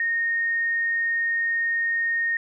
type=tone; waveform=sine; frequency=1849 Hz; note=A#6; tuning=15 cents flat; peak=-21 dBFS; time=0-2.37 s; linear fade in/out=2 ms; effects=none